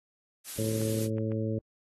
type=noise; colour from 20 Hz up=blue; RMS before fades=-37 dBFS; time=0.44-1.09 s; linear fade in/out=50 ms
type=harmonic tone; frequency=110 Hz; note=A2; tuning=in tune; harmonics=1 / 2 / 3 / 4 / 5; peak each=-31 / -34 / -36 / -37 / -38 dBFS; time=0.58-1.59 s; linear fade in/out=5 ms
type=clicks; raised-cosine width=0.5 ms; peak=-32 dBFS; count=3; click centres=0.816 / 1.183 / 1.319 s
effects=AAC 32 kbps